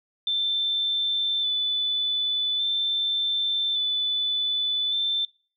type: tone with vibrato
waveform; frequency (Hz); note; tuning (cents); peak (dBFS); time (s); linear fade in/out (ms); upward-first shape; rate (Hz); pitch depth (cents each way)
sine; 3520; A7; 0; -22; 0.27-5.25; 2; square; 0.43; 15
effects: noise-tail reverb RT60 0.4 s tail -23 dB re dry